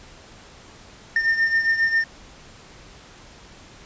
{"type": "beating tone pair", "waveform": "triangle", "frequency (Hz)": [1810, 1817.4], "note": ["A6", "A#6"], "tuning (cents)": [48, -44], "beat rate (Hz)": 7.4, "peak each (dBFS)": [-17, -23], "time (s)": [1.16, 2.04], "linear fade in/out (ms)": 2, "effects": ["pink hiss -46 dBFS RMS until 3.85 s", "resampled to 16000 Hz"]}